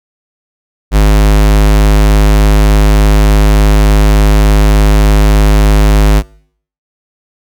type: tone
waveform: square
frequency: 51.7 Hz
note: G#1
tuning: 7 cents flat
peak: -4 dBFS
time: 0.91-6.23 s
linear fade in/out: 50 ms
effects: noise-tail reverb RT60 0.6 s tail -24 dB re dry